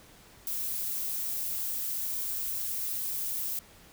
violet noise, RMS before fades -33 dBFS, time 0.47-3.59 s, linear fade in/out 2 ms, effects pink hiss -55 dBFS RMS until 3.92 s

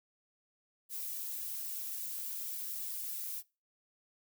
violet noise with flanger, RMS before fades -40 dBFS, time 0.89-3.43 s, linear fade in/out 50 ms, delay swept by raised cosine 1.7 to 2.49 ms, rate 3.6 Hz, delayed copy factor +0.55, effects noise-tail reverb RT60 0.3 s tail -23 dB re dry

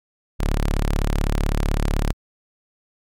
sawtooth tone, 35.86 Hz, D1, 40 cents flat, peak -14 dBFS, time 0.39-2.13 s, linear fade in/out 20 ms, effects MP3 96 kbps

